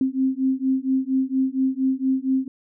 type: beating tone pair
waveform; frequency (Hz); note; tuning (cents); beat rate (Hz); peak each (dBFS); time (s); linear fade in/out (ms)
sine; 261.6 / 265.9; C4 / C4; 0 / +28; 4.3; -22; 0.01-2.48; 2
effects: none